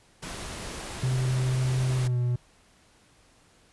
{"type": "noise", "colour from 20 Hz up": "pink", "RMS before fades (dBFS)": -37, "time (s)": [0.22, 2.08], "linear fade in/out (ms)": 10}
{"type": "tone with pitch glide", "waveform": "triangle", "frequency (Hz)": [128.5, 122.48], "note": ["C3", "B2"], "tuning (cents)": [-31, -14], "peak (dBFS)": -21, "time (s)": [1.03, 2.36], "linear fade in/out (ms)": 5, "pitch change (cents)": -83, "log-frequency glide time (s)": [1.96, 2.17]}
{"effects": ["pink hiss -60 dBFS RMS until 3.72 s", "resampled to 24000 Hz"]}